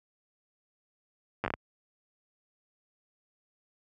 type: slowing click train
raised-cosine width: 0.5 ms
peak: -15 dBFS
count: 6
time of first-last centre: 1.44-1.539 s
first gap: 9 ms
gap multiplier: 1.4
effects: high-pass 60 Hz 12 dB/octave